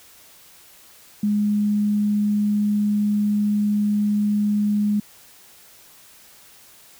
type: tone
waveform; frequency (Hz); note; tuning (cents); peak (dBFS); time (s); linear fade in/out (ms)
sine; 207.7; G#3; 0; -17; 1.23-5; 5
effects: white hiss -49 dBFS RMS until 6.99 s